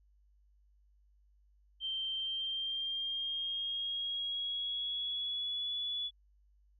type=tone with pitch glide; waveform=sine; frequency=3136 to 3420 Hz; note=G7 to A7; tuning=0 to -50 cents; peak=-34 dBFS; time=1.8-6.11 s; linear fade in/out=50 ms; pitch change=+150 cents; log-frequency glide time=2.15-5.73 s; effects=added 50 Hz sine -64 dBFS peak until 6.79 s